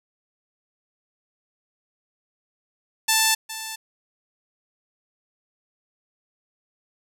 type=tone with echo; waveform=5% pulse; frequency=883 Hz; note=A5; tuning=6 cents sharp; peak=-5 dBFS; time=3.08-3.35 s; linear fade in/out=10 ms; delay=410 ms; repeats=1; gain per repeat=-14 dB; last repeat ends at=3.76 s; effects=none